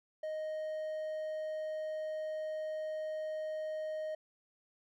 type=tone; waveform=triangle; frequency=622.3 Hz; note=D#5; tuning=in tune; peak=-34 dBFS; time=0.23-4.15 s; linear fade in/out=5 ms; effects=none